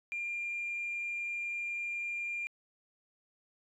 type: tone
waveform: sine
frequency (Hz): 2396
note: D7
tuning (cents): +34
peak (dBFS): -33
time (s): 0.12-2.47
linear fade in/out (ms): 0
effects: tanh soft clip ceiling -30 dBFS